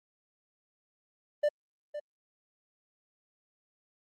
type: tone with echo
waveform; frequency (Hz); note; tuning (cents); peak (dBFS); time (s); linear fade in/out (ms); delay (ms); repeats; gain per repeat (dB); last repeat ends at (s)
triangle; 592; D5; +14; -21; 1.43-1.49; 10; 510; 1; -12; 2
effects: Opus 32 kbps